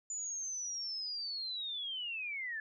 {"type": "linear sweep", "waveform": "sine", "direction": "down", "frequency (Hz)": [7040, 1706], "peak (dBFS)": -37, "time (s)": [0.1, 2.6], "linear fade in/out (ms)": 2, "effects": []}